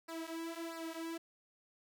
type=tone with flanger; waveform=sawtooth; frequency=329.6 Hz; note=E4; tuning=in tune; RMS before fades=-43 dBFS; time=0.08-1.18 s; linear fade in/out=10 ms; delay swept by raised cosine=0.3 to 4.7 ms; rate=1.5 Hz; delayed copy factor=-0.9; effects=none